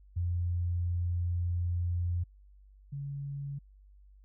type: tone pair in turn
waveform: sine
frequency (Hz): 87.31 / 140.53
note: F2 / C#3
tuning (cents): 0 / +24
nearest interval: minor sixth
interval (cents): 824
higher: second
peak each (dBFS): -28 / -35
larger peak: first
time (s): 0.16-2.24 / 2.92-3.59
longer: first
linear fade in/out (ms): 10
effects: added 49 Hz sine -54 dBFS peak until 4.24 s